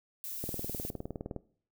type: noise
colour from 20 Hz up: violet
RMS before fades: -40 dBFS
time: 0.24-0.9 s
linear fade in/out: 0 ms
type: click train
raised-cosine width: 2 ms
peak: -24 dBFS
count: 19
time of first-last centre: 0.44-1.363 s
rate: 19.5 Hz
effects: noise-tail reverb RT60 0.5 s tail -19 dB re dry